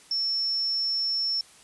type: tone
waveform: sine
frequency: 5400 Hz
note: E8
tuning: 41 cents sharp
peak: -24 dBFS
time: 0.11-1.41 s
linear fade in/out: 2 ms
effects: white hiss -53 dBFS RMS until 1.63 s + resampled to 24000 Hz